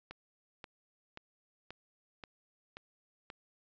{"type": "click train", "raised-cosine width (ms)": 0.3, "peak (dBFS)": -29, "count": 7, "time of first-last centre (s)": [0.11, 3.301], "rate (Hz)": 1.88, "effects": ["resampled to 16000 Hz"]}